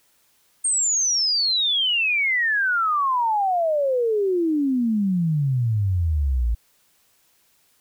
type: exponential sweep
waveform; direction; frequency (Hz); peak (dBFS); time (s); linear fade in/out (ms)
sine; down; 8700 to 54.4; -18; 0.64-6.55; 10
effects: white hiss -62 dBFS RMS until 7.8 s